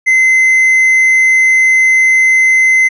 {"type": "tone", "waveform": "triangle", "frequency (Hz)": 2057, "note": "C7", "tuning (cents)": -30, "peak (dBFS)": -4, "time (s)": [0.06, 2.89], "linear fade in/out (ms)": 20, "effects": ["resampled to 24000 Hz"]}